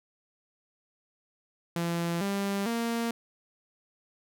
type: tone with pitch steps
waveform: sawtooth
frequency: 170 / 198.69 / 232.2 Hz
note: F3 / G3 / A#3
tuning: -46 / +24 / -7 cents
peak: -24 dBFS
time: 1.76-3.11 s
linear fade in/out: 2 ms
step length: 450 ms
effects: none